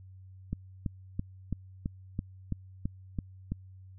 click train, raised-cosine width 5 ms, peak -19 dBFS, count 10, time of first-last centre 0.53-3.52 s, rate 3.01 Hz, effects added 94 Hz sine -48 dBFS peak until 3.98 s

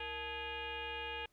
sine tone with frequency modulation, 1661.2 Hz, G#6, in tune, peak -39 dBFS, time 0-1.26 s, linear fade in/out 5 ms, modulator 398 Hz, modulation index 3.5, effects pink hiss -75 dBFS RMS until 1.32 s

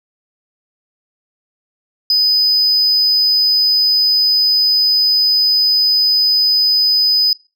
sine tone, 5000 Hz, D#8, 8 cents sharp, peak -7 dBFS, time 2.1-7.33 s, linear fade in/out 2 ms, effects noise-tail reverb RT60 0.3 s tail -23 dB re dry + tanh soft clip ceiling -9 dBFS

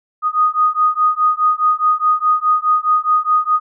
sine beating tone pair, 1239 / 1243.8 Hz, D#6 / D#6, -8 / -1 cents, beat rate 4.8 Hz, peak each -15 dBFS, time 0.22-3.6 s, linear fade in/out 50 ms, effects none

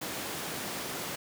pink high-pass noise, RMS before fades -37 dBFS, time 0.01-1.16 s, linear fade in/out 10 ms, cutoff 180 Hz, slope 12 dB/octave, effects none

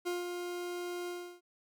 40% pulse tone with ADSR envelope, 353.2 Hz, F4, 20 cents sharp, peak -31 dBFS, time 0.05-1.41 s, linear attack 22 ms, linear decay 170 ms, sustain -5 dB, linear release 330 ms, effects none

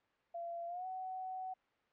sine tone with pitch glide, 683 to 749.1 Hz, F5 to F#5, -39 to +21 cents, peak -40 dBFS, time 0.34-1.54 s, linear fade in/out 10 ms, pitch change +160 cents, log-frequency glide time 0.67-0.86 s, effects white hiss -74 dBFS RMS until 1.92 s + low-pass 2000 Hz 12 dB/octave

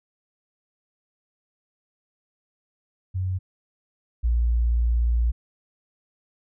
sine tone pair in turn, 92.8 / 58.46 Hz, F#2 / A#1, +6 / +6 cents, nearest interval minor sixth, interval 800 cents, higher first, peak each -23 / -18 dBFS, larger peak second, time 3.14-3.39 / 4.23-5.32 s, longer second, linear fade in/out 20 ms, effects none

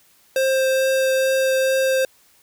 square tone with vibrato, 528 Hz, C5, 16 cents sharp, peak -17 dBFS, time 0.36-2.05 s, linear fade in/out 2 ms, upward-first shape triangle, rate 2.3 Hz, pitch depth 8 cents each way, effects white hiss -56 dBFS RMS until 2.42 s

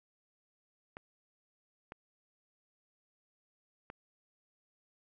clicks, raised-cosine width 0.5 ms, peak -29 dBFS, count 3, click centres 0.969 / 1.921 / 3.901 s, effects none

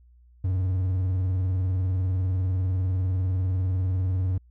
triangle tone with vibrato, 92.5 Hz, F#2, in tune, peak -20 dBFS, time 0.44-4.38 s, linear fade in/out 5 ms, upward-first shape square, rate 20 Hz, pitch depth 66 cents each way, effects added 60 Hz sine -52 dBFS peak until 4.5 s

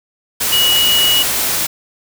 sine tone in noise, 2917 Hz, F#7, 25 cents flat, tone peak -11 dBFS, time 0.52-1.23 s, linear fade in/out 10 ms, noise white, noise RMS -17 dBFS, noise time 0.4-1.67 s, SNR +3 dB, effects none

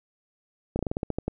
slowing click train, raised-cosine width 2 ms, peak -14 dBFS, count 10, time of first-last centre 0.76-1.28 s, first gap 31 ms, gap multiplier 1.15, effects none

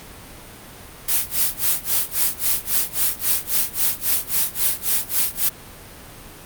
blue noise with tremolo, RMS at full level -17 dBFS, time 1.08-5.49 s, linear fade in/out 5 ms, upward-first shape sine, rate 3.7 Hz, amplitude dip 95%, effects pink hiss -40 dBFS RMS until 6.45 s + Opus 48 kbps

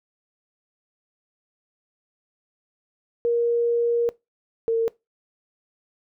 sine tone pair in turn, 471.3 / 455.8 Hz, A#4 / A#4, +19 / -39 cents, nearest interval minor second, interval 58 cents, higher first, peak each -18 dBFS, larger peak neither, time 3.25-4.09 / 4.68-4.88 s, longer first, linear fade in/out 0 ms, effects noise-tail reverb RT60 0.2 s tail -21 dB re dry

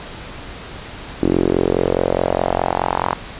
sawtooth tone with band-pass filter sweep, 44.77 Hz, F1, 44 cents sharp, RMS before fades -18 dBFS, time 1.22-3.14 s, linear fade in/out 0 ms, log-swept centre 320 to 1000 Hz, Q 3.1, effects pink hiss -33 dBFS RMS until 3.39 s + resampled to 8000 Hz

